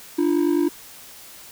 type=ring-modulated tone; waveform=triangle; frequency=320 Hz; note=D#4; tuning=49 cents sharp; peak=-12 dBFS; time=0.18-0.69 s; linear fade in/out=10 ms; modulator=24.9 Hz; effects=white hiss -43 dBFS RMS until 1.51 s